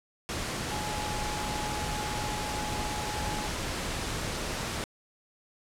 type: tone in noise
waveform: sine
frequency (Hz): 843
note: G#5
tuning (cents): +26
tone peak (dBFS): -36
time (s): 0.71-3.47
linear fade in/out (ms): 0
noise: pink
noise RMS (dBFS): -33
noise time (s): 0.29-4.84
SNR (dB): -6
effects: low-pass 9000 Hz 12 dB/octave